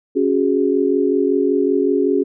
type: chord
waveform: sine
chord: C# suspended fourth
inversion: none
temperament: equal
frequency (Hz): 277.2 / 370 / 415.3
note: C#4 / F#4 / G#4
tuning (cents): 0 / 0 / 0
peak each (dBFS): -18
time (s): 0.15-2.24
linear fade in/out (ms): 20
effects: none